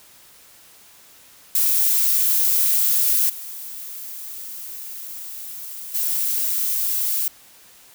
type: noise with level steps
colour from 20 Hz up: violet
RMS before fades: -18 / -34 / -22 dBFS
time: 1.55-7.28 s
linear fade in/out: 2 ms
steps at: 3.29 / 5.94 s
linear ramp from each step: 10 ms
effects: white hiss -49 dBFS RMS until 7.94 s